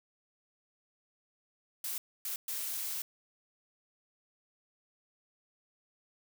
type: noise bursts at uneven times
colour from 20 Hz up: blue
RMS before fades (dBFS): -37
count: 3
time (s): 1.84-1.98 / 2.25-2.36 / 2.48-3.02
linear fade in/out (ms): 2
effects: none